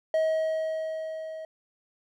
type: tone with level ramp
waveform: triangle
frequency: 636 Hz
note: D#5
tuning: 38 cents sharp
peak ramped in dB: -19 to -34 dBFS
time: 0.14-1.45 s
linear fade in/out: 2 ms
effects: none